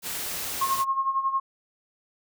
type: noise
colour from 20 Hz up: white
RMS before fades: -32 dBFS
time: 0.02-0.85 s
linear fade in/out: 50 ms
type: tone with tremolo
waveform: sine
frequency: 1077 Hz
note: C6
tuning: 50 cents sharp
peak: -20 dBFS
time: 0.61-1.4 s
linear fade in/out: 5 ms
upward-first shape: sine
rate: 11 Hz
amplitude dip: 70%
effects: none